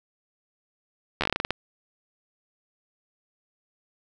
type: slowing click train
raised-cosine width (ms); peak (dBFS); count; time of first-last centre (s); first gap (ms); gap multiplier
0.3; -8; 11; 1.21-1.507; 12; 1.19
effects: none